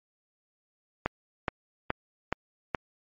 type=click train; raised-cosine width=0.5 ms; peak=-11 dBFS; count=5; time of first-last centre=1.06-2.748 s; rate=2.37 Hz; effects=MP3 32 kbps